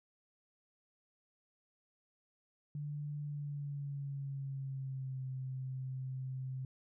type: tone with pitch glide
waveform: sine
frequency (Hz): 146.83 to 130.81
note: D3 to C3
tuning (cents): 0 to 0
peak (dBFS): -38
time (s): 2.75-6.65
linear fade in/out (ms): 2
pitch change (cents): -200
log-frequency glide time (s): 3.22-5.24
effects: none